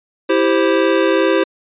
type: chord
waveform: square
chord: C major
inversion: first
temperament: equal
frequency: 329.6 / 392 / 523.3 Hz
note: E4 / G4 / C5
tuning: 0 / 0 / 0 cents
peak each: -17 dBFS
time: 0.29-1.44 s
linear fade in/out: 10 ms
effects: resampled to 8000 Hz